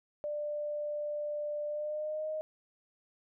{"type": "tone with pitch glide", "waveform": "sine", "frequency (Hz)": [593, 621.4], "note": ["D5", "D#5"], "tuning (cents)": [17, -2], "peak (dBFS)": -33, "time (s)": [0.24, 2.41], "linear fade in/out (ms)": 0, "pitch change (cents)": 81, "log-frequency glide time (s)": [1.67, 2.28], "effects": []}